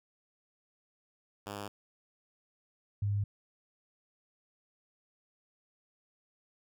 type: tone pair in turn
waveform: 5% pulse / sine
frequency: 101.8 / 101.8 Hz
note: G#2 / G#2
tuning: -34 / -34 cents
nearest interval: unison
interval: 0 cents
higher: neither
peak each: -28 dBFS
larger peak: neither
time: 1.46-1.68 / 3.02-3.24 s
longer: neither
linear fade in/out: 5 ms
effects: none